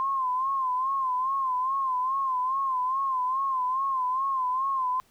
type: tone with vibrato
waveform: sine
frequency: 1046.5 Hz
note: C6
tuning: in tune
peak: -24 dBFS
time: 0-5 s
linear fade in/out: 0 ms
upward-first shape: sine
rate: 2.4 Hz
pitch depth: 79 cents each way
effects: pink hiss -63 dBFS RMS until 5.1 s